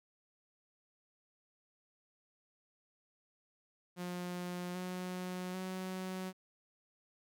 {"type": "tone with pitch steps", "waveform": "sawtooth", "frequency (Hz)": [178.2, 182.26, 186.41], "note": ["F3", "F#3", "F#3"], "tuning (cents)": [35, -26, 13], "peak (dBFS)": -35, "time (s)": [3.96, 6.33], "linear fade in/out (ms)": 50, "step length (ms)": 790, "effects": []}